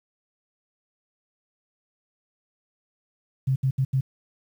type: tone bursts at uneven times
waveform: sine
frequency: 132.8 Hz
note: C3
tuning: 26 cents sharp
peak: -19 dBFS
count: 4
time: 3.47-3.56 / 3.63-3.71 / 3.78-3.85 / 3.93-4.01 s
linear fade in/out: 10 ms
effects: 9-bit